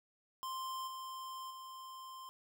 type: tone with level steps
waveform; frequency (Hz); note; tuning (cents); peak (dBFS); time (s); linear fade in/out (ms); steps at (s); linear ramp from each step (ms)
square; 1046.5; C6; 0; -40 / -44 / -48; 0.43-2.29; 0; 0.87 / 1.5; 10
effects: none